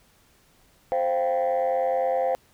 sine chord, C suspended fourth, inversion none, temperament equal with one note detuned, 523.3 / 694 / 784 Hz, C5 / F5 / G5, 0 / -11 / 0 cents, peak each -22 / -25 / -26 dBFS, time 0.92-2.35 s, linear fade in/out 0 ms, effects tanh soft clip ceiling -17 dBFS + pink hiss -60 dBFS RMS until 2.53 s

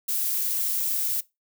violet noise, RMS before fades -26 dBFS, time 0.08-1.21 s, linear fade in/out 10 ms, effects noise-tail reverb RT60 0.2 s tail -20 dB re dry

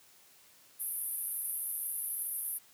white band-pass noise, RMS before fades -37 dBFS, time 0.79-2.59 s, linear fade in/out 20 ms, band 9800 to 13000 Hz, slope 96 dB/octave, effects white hiss -61 dBFS RMS until 2.73 s + high-pass 80 Hz 12 dB/octave

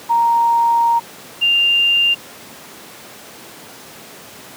sine tone pair in turn, 932.3 / 2794 Hz, A#5 / F7, 0 / 0 cents, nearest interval octave + perfect fifth, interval 1900 cents, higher second, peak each -11 dBFS, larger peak neither, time 0.09-1 / 1.41-2.15 s, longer first, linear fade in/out 20 ms, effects pink hiss -37 dBFS RMS until 4.56 s + high-pass 200 Hz 12 dB/octave

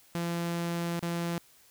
sawtooth tone with dropouts, 170.6 Hz, F3, 40 cents flat, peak -26 dBFS, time 0.15-1.38 s, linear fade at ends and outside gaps 0 ms, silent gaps 0.993-1.027 s, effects white hiss -60 dBFS RMS until 1.7 s

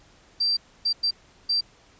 sine tone bursts at uneven times, 4699 Hz, D8, in tune, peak -20 dBFS, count 4, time 0.4-0.57 / 0.85-0.93 / 1.03-1.11 / 1.49-1.61 s, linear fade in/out 10 ms, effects pink hiss -56 dBFS RMS until 1.99 s + resampled to 16000 Hz

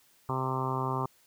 harmonic tone, 130.81 Hz, C3, in tune, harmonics 1 / 2 / 3 / 4 / 5 / 6 / 7 / 8 / 9 / 10, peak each -33 / -39 / -37 / -44 / -43 / -40 / -36 / -36 / -37 / -49 dBFS, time 0.29-1.06 s, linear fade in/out 2 ms, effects white hiss -64 dBFS RMS until 1.26 s

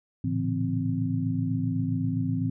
sine tone cluster, 110.8 / 118.5 / 142.9 / 167.2 / 260.4 Hz, A2 / A#2 / D3 / E3 / C4, +13 / +29 / -47 / +25 / -8 cents, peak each -29 / -37 / -35 / -30 / -29 dBFS, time 0.24-2.5 s, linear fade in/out 5 ms, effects none

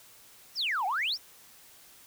sine exponential two-way sweep, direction down then up, 5920 to 714 to 5920 Hz, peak -26 dBFS, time 0.55-1.18 s, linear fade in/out 50 ms, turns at 0.86 s, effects tanh soft clip ceiling -23 dBFS + white hiss -55 dBFS RMS until 2.06 s

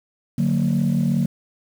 sine chord, D augmented, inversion none, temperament just, 146.83 / 183.54 / 229.4 Hz, D3 / F#3 / A#3, 0 / -14 / -28 cents, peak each -20 dBFS, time 0.38-1.26 s, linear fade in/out 5 ms, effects tanh soft clip ceiling -12 dBFS + 7-bit

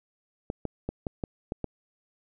clicks, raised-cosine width 2 ms, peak -17 dBFS, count 7, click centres 0.501 / 0.653 / 0.89 / 1.068 / 1.238 / 1.521 / 1.643 s, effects none

